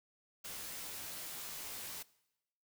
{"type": "noise with comb filter", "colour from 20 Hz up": "white", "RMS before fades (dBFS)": -45, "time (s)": [0.44, 2.03], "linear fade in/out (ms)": 10, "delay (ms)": 15, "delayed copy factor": -0.85, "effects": ["noise-tail reverb RT60 0.9 s tail -21 dB re dry"]}